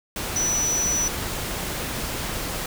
sine tone in noise, 5930 Hz, F#8, 3 cents sharp, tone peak -21 dBFS, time 0.36-1.08 s, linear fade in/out 2 ms, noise pink, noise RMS -29 dBFS, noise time 0.16-2.66 s, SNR +5 dB, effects none

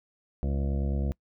harmonic tone, 69.3 Hz, C#2, in tune, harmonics 1 / 2 / 3 / 4 / 5 / 7 / 8 / 9 / 10, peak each -27 / -33 / -35 / -43 / -42 / -43 / -46 / -47 / -51 dBFS, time 0.43-1.12 s, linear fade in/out 0 ms, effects noise-tail reverb RT60 0.1 s tail -24 dB re dry

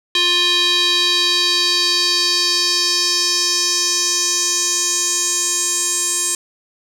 square tone with band-pass filter sweep, 352.3 Hz, F4, 15 cents sharp, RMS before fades -17 dBFS, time 0.15-6.35 s, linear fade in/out 2 ms, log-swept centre 3600 to 7800 Hz, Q 3.7, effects none

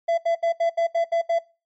triangle tone bursts, 672 Hz, E5, 33 cents sharp, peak -16 dBFS, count 8, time 0.08-1.39 s, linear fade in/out 10 ms, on 99 ms, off 74 ms, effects noise-tail reverb RT60 0.3 s tail -21 dB re dry + MP3 32 kbps

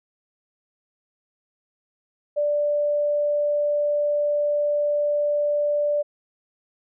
sine tone, 587.3 Hz, D5, in tune, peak -19 dBFS, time 2.36-6.03 s, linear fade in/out 20 ms, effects none

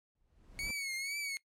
brown noise with exponential growth, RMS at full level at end -41 dBFS, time 0.15-0.71 s, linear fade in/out 2 ms, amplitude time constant 120 ms
sawtooth tone with vibrato, 2217 Hz, C#7, in tune, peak -33 dBFS, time 0.59-1.37 s, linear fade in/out 0 ms, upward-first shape triangle, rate 2.1 Hz, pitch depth 92 cents each way
effects noise-tail reverb RT60 0.1 s tail -20 dB re dry + low-pass 12000 Hz 12 dB/octave

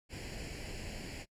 pink noise with comb filter, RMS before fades -43 dBFS, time 0.09-1.26 s, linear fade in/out 50 ms, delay 0.41 ms, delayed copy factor +0.75, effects noise-tail reverb RT60 0.1 s tail -24 dB re dry + low-pass 8000 Hz 12 dB/octave

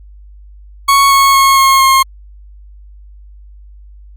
40% pulse tone with pitch steps, 1108.7 / 1099.1 / 1089.7 / 1080.3 / 1070.9 Hz, C#6 / C#6 / C#6 / C#6 / C6, 0 / -15 / -30 / -45 / +40 cents, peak -5 dBFS, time 0.88-2.03 s, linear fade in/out 10 ms, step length 230 ms, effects added 50 Hz sine -34 dBFS peak until 4.16 s + Opus 48 kbps

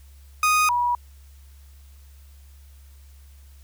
30% pulse / sine tone pair in turn, 1242 / 968.2 Hz, D#6 / B5, -3 / -35 cents, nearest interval major third, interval 432 cents, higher first, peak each -14 / -19 dBFS, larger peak first, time 0.43-0.69 / 0.69-0.95 s, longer neither, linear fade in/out 2 ms, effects added 69 Hz sine -45 dBFS peak until 3.63 s + white hiss -59 dBFS RMS until 3.63 s

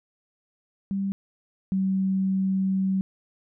sine tone pair in turn, 196 / 191.08 Hz, G3 / G3, 0 / -44 cents, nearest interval unison, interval 44 cents, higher first, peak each -24 / -21 dBFS, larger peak second, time 0.91-1.12 / 1.72-3.01 s, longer second, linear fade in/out 0 ms, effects none

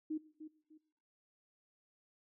sine tone with echo, 311.1 Hz, D#4, in tune, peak -35 dBFS, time 0.1-0.18 s, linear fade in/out 10 ms, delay 300 ms, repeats 2, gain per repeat -11 dB, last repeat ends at 0.78 s, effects noise-tail reverb RT60 0.7 s tail -19 dB re dry

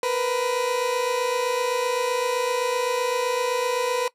30% pulse tone pair together, 473.1 / 500.9 Hz, A#4 / B4, +26 / +24 cents, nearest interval minor second, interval 98 cents, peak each -24 / -21 dBFS, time 0.03-4.08 s, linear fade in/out 2 ms, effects noise-tail reverb RT60 0.1 s tail -19 dB re dry + low-pass 12000 Hz 12 dB/octave

